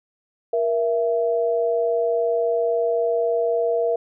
sine tone pair together, 471.8 / 666 Hz, A#4 / E5, +21 / +18 cents, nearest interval tritone, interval 597 cents, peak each -20 / -22 dBFS, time 0.53-3.96 s, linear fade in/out 5 ms, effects none

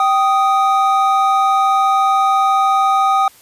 triangle tone pair together, 778.5 / 1244.5 Hz, G5 / D#6, -12 / 0 cents, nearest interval minor sixth, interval 812 cents, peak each -12 dBFS, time 0-3.28 s, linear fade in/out 2 ms, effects white hiss -46 dBFS RMS until 3.41 s + resampled to 32000 Hz

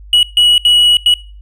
triangle tone bursts at uneven times, 2923 Hz, F#7, 22 cents flat, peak -4 dBFS, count 4, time 0.13-0.23 / 0.37-0.58 / 0.65-0.97 / 1.06-1.14 s, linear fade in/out 2 ms, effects noise-tail reverb RT60 0.4 s tail -23 dB re dry + added 50 Hz sine -32 dBFS peak until 1.41 s

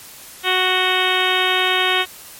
harmonic tone with a mistuned harmonic, 370 Hz, F#4, in tune, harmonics 1 / 2 / 3 / 4 / 5 / 6 / 7 / 8 / 9 / 10, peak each -24 / -24 / -24 / -24 / -24 / -24 / -24 / -24 / -24 / -24 dBFS, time 0.43-2.06 s, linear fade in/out 50 ms, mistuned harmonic 9, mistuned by -57 cents, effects white hiss -39 dBFS RMS until 2.39 s + MP3 64 kbps

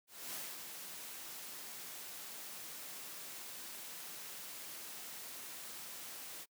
white noise with ADSR envelope, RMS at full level -43 dBFS, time 0.07-6.46 s, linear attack 270 ms, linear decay 210 ms, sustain -5 dB, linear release 38 ms, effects noise-tail reverb RT60 0.1 s tail -26 dB re dry + high-pass 150 Hz 12 dB/octave

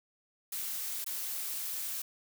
blue noise with dropouts, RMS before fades -37 dBFS, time 0.52-2.02 s, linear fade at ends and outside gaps 5 ms, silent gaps 1.044-1.063 s, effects none

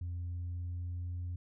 sine tone with pitch glide, 87.31 to 88.17 Hz, F2 to F2, 0 to +17 cents, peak -34 dBFS, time 0.01-1.36 s, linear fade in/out 5 ms, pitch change +17 cents, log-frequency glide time 0.17-1.14 s, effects tanh soft clip ceiling -34 dBFS

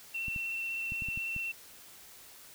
sine tone with vibrato, 2701 Hz, E7, 42 cents sharp, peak -33 dBFS, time 0.14-1.52 s, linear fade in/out 10 ms, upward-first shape sine, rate 16 Hz, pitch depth 16 cents each way
clicks, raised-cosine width 5 ms, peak -30 dBFS, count 7, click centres 0.283 / 0.362 / 0.921 / 1.022 / 1.086 / 1.175 / 1.364 s
effects white hiss -53 dBFS RMS until 2.54 s

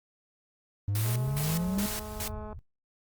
triangle exponential sweep, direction up, 98 to 210 Hz, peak -25 dBFS, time 0.88-1.86 s, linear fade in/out 0 ms
white noise with tremolo, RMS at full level -35 dBFS, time 0.95-2.28 s, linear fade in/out 2 ms, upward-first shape square, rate 2.4 Hz, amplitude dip 80%
click train, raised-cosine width 1 ms, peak -30 dBFS, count 316, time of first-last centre 1.05-2.529 s, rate 213 Hz
white low-pass noise, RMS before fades -42 dBFS, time 1.27-2.59 s, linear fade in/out 0 ms, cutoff 110 Hz, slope 48 dB/octave
effects noise-tail reverb RT60 0.1 s tail -17 dB re dry + Opus 32 kbps

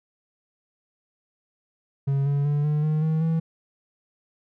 triangle tone with pitch steps, 138.2 / 142 / 145.91 / 149.93 / 154.05 / 158.29 / 162.65 Hz, C#3 / C#3 / D3 / D3 / D#3 / D#3 / E3, -5 / +42 / -11 / +36 / -17 / +30 / -23 cents, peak -18 dBFS, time 2.07-3.4 s, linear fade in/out 10 ms, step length 190 ms, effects none

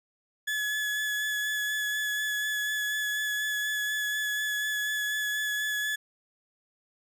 35% pulse tone with vibrato, 1706 Hz, G#6, 46 cents sharp, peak -26 dBFS, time 0.47-5.96 s, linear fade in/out 10 ms, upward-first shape sine, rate 4.1 Hz, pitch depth 15 cents each way, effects none

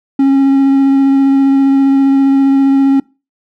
triangle tone with vibrato, 272.8 Hz, C#4, 28 cents flat, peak -4 dBFS, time 0.19-3 s, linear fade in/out 5 ms, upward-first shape sine, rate 15 Hz, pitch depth 11 cents each way, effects noise-tail reverb RT60 0.3 s tail -24 dB re dry

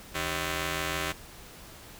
5% pulse ring-modulated tone, 233.1 Hz, A#3, in tune, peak -15 dBFS, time 0.14-1.13 s, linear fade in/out 20 ms, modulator 859 Hz, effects pink hiss -48 dBFS RMS until 1.99 s

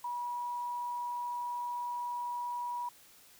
sine tone, 968 Hz, B5, 35 cents flat, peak -34 dBFS, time 0.04-2.89 s, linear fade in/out 5 ms, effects white hiss -59 dBFS RMS until 3.39 s

